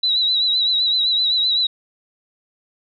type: tone with vibrato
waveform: sine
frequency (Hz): 3923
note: B7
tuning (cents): -12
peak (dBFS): -15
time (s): 0.03-1.67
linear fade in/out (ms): 5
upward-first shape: triangle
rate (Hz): 7.8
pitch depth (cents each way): 66
effects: none